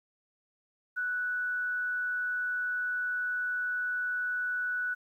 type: tone with frequency modulation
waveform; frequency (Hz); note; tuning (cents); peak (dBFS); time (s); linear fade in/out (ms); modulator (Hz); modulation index
sine; 1480; F#6; 0; -29; 0.96-4.95; 20; 131; 0.2
effects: 11-bit